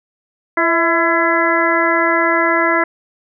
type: harmonic tone with a mistuned harmonic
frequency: 336.5 Hz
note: E4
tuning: 36 cents sharp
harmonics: 1 / 2 / 3 / 4 / 5 / 6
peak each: -19 / -19 / -19 / -19 / -19 / -19 dBFS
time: 0.57-2.84 s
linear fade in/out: 5 ms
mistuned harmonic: 2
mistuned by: -47 cents
effects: none